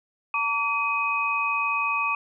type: tone cluster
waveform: sine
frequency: 907 / 1144 / 2515 Hz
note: A#5 / D6 / D#7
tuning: -48 / -46 / +18 cents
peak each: -31 / -26 / -25 dBFS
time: 0.34-2.15 s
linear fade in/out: 2 ms
effects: none